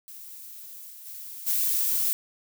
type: noise with level steps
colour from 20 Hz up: violet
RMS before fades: -43 / -45 / -40 / -25 dBFS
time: 0.08-2.13 s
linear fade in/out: 0 ms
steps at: 0.89 / 1.05 / 1.46 s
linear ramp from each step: 20 ms
effects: none